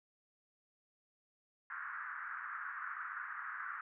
pink band-pass noise, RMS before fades -44 dBFS, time 1.7-3.81 s, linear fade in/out 2 ms, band 1200 to 1700 Hz, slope 48 dB/octave, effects none

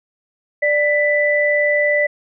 sine tone pair together, 590.4 / 1986 Hz, D5 / B6, +9 / +9 cents, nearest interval octave + major sixth, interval 2100 cents, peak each -16 dBFS, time 0.62-2.07 s, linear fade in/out 10 ms, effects none

